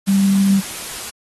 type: tone in noise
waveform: sine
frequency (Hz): 196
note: G3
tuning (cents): 0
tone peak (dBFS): -11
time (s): 0.07-0.61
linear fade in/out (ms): 20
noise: white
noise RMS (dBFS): -29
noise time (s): 0.06-1.11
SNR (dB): +15
effects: AAC 32 kbps